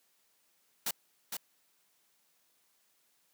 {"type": "noise with echo", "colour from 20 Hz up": "white", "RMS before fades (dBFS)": -33, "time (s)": [0.86, 0.91], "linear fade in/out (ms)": 5, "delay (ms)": 460, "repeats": 1, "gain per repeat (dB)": -5, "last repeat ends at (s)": 1.37, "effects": ["white hiss -72 dBFS RMS until 3.33 s", "high-pass 150 Hz 12 dB/octave"]}